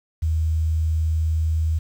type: tone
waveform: sine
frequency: 79.8 Hz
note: D#2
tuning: 44 cents sharp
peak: -18 dBFS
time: 0.22-1.79 s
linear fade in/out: 10 ms
effects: 8-bit